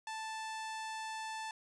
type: tone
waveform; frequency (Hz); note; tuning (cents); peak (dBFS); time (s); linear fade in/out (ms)
sawtooth; 880; A5; 0; -36; 0.07-1.51; 2
effects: resampled to 22050 Hz + 11-bit